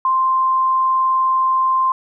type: tone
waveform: sine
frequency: 1046.5 Hz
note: C6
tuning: in tune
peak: -13 dBFS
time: 0.05-1.92 s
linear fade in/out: 2 ms
effects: none